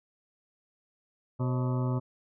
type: harmonic tone with a mistuned harmonic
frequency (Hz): 125.9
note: B2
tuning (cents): +34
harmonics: 1 / 2 / 3 / 4 / 5 / 7 / 8 / 9 / 10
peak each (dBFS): -27 / -34 / -39 / -42 / -43 / -44 / -46 / -45 / -49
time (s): 1.39-2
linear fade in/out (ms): 20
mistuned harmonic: 4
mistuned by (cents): +100
effects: none